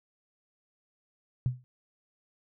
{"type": "tone with exponential decay", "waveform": "sine", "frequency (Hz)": 125.4, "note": "B2", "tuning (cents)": 27, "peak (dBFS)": -21, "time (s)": [1.46, 1.64], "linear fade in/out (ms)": 0, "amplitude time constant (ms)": 38, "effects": []}